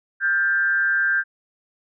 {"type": "tone with frequency modulation", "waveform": "sine", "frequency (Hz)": 1575, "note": "G6", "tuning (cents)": 8, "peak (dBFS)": -17, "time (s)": [0.2, 1.24], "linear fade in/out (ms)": 50, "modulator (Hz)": 159, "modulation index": 0.57, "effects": []}